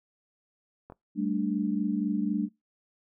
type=clicks; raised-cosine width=1 ms; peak=-31 dBFS; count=2; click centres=0.9 / 0.922 s
type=chord; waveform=sine; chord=G suspended second; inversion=none; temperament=equal; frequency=196 / 220 / 293.7 Hz; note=G3 / A3 / D4; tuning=0 / 0 / 0 cents; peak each=-30 dBFS; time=1.15-2.49 s; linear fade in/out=50 ms
effects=noise-tail reverb RT60 0.2 s tail -25 dB re dry